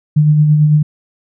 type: tone with tremolo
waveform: sine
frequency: 151 Hz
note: D3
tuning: 48 cents sharp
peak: -5 dBFS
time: 0.16-0.83 s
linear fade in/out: 10 ms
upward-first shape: sine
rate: 9 Hz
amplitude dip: 35%
effects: none